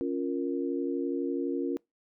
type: chord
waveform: sine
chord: Bb minor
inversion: first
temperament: equal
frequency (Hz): 277.2 / 349.2 / 466.2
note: Db4 / F4 / Bb4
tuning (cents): 0 / 0 / 0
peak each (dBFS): -31 / -32 / -35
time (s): 0.01-1.77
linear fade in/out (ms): 0
effects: noise-tail reverb RT60 0.2 s tail -25 dB re dry